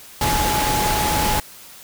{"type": "tone in noise", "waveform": "sine", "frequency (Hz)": 845, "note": "G#5", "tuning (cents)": 30, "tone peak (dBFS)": -21, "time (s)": [0.21, 1.4], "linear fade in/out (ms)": 2, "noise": "pink", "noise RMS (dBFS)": -21, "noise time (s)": [0.21, 1.4], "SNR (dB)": -3, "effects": ["white hiss -42 dBFS RMS until 1.83 s"]}